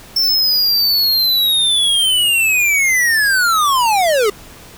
square linear sweep, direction down, 5410 to 392 Hz, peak -12 dBFS, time 0.16-4.3 s, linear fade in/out 5 ms, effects pink hiss -39 dBFS RMS until 4.77 s

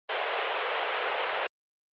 pink band-pass noise, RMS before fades -30 dBFS, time 0.09-1.47 s, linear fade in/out 5 ms, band 440 to 3300 Hz, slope 48 dB/octave, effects Opus 32 kbps

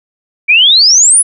sine exponential sweep, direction up, 2289 to 10390 Hz, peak -3 dBFS, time 0.48-1.23 s, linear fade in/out 20 ms, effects none

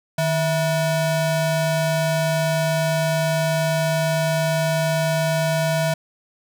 square ring-modulated tone, 404.8 Hz, G#4, 44 cents flat, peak -16 dBFS, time 0.18-5.94 s, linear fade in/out 5 ms, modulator 250 Hz, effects none

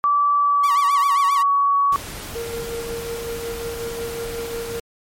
sine tone with pitch glide, 1157 to 1126 Hz, D6 to C#6, -26 to +27 cents, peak -14 dBFS, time 0.04-1.96 s, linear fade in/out 0 ms, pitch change -47 cents, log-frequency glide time 0.34-1.24 s
sawtooth tone with vibrato, 1042 Hz, C6, 7 cents flat, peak -22 dBFS, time 0.63-1.43 s, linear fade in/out 10 ms, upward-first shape sine, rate 7.5 Hz, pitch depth 210 cents each way
pink noise, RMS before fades -33 dBFS, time 1.92-4.8 s, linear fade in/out 5 ms
triangle tone with tremolo, 464.9 Hz, A#4, 5 cents flat, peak -23 dBFS, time 2.35-4.8 s, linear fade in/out 5 ms, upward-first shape sine, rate 5.5 Hz, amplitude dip 40%
effects MP3 64 kbps

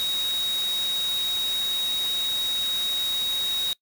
sine tone in noise, 3787 Hz, A#7, 27 cents sharp, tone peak -24 dBFS, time 0-3.73 s, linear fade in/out 0 ms, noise white, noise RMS -35 dBFS, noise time 0-3.73 s, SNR +8 dB, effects noise-tail reverb RT60 0.1 s tail -22 dB re dry

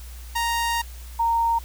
sawtooth / sine tone pair in turn, 932.3 / 924.3 Hz, A#5 / A#5, 0 / -15 cents, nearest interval unison, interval 15 cents, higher first, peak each -18 dBFS, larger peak neither, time 0.35-0.82 / 1.19-1.59 s, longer first, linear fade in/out 10 ms, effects added 60 Hz sine -36 dBFS peak until 1.64 s + white hiss -47 dBFS RMS until 1.64 s

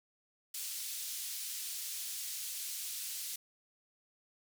white band-pass noise, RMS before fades -41 dBFS, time 0.54-3.36 s, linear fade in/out 5 ms, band 3500 to 14000 Hz, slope 12 dB/octave, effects none

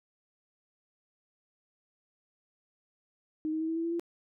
sine tone with pitch steps, 311.1 / 315.8 / 320.6 / 325.4 / 330.4 / 335.4 / 340.4 Hz, D#4 / D#4 / E4 / E4 / E4 / E4 / F4, 0 / +26 / -48 / -22 / +4 / +30 / -44 cents, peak -29 dBFS, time 3.45-3.996 s, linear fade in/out 0 ms, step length 78 ms, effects none

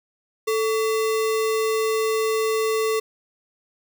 sine tone with sample-and-hold, 440 Hz, A4, in tune, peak -19 dBFS, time 0.47-3 s, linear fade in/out 10 ms, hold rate 1575 Hz, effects none

